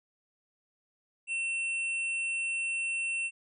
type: tone with hard clipping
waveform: triangle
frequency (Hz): 2700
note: E7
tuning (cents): +41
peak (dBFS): -31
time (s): 1.27-3.31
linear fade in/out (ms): 50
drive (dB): 17
effects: resampled to 22050 Hz